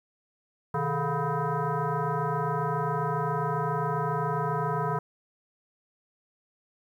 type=tone with frequency modulation; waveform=sine; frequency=415.3 Hz; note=G#4; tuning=in tune; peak=-25 dBFS; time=0.74-4.99 s; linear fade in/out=5 ms; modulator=286 Hz; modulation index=3.1; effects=10-bit